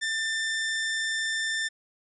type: tone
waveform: sawtooth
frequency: 1786 Hz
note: A6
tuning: 25 cents sharp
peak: -23 dBFS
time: 0.01-1.69 s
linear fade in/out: 20 ms
effects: resampled to 22050 Hz